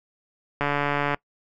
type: click train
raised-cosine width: 0.5 ms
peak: -9 dBFS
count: 78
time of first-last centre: 0.61-1.145 s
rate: 144 Hz
effects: noise-tail reverb RT60 0.1 s tail -23 dB re dry